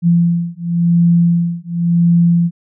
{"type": "beating tone pair", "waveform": "sine", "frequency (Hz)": [170.5, 171.43], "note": ["F3", "F3"], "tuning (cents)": [-41, -32], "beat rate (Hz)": 0.93, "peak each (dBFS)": -13, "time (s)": [0.02, 2.51], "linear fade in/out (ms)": 50, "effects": []}